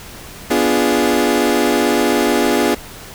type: chord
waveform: 30% pulse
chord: B diminished seventh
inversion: none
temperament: equal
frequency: 246.9 / 293.7 / 349.2 / 415.3 Hz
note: B3 / D4 / F4 / Ab4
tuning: 0 / 0 / 0 / 0 cents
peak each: -16 dBFS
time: 0.5-2.75 s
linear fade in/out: 10 ms
effects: pink hiss -35 dBFS RMS until 3.14 s